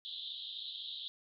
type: band-pass noise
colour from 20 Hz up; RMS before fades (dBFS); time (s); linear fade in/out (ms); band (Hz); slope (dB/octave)
white; -44; 0.05-1.08; 0; 3200 to 4000; 96
effects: none